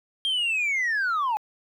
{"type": "linear sweep", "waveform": "sine", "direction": "down", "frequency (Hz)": [3225, 822], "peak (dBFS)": -20, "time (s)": [0.25, 1.37], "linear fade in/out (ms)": 0, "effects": ["tanh soft clip ceiling -21 dBFS", "10-bit"]}